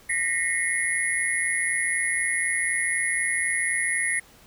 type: tone cluster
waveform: sine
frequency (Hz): 1847 / 1971 / 2143 / 9860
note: A#6 / B6 / C7 / D#9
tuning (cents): -16 / -4 / +41 / -17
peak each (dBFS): -28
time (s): 0.09-4.2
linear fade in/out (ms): 10
effects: pink hiss -53 dBFS RMS until 4.46 s